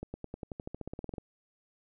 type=accelerating click train; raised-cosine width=2 ms; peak=-25 dBFS; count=17; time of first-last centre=0.03-1.182 s; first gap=110 ms; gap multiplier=0.94; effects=none